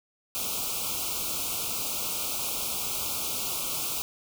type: band-stop noise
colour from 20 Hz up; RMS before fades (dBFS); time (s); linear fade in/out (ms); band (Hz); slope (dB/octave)
white; -31; 0.35-4.02; 0; 1400 to 2300; 96
effects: none